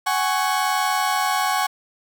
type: chord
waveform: 35% pulse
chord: F# suspended second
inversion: none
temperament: equal with one note detuned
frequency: 749.9 / 830.6 / 1108.7 Hz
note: F#5 / G#5 / C#6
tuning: +23 / 0 / 0 cents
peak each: -22 dBFS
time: 0.06-1.67 s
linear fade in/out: 10 ms
effects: none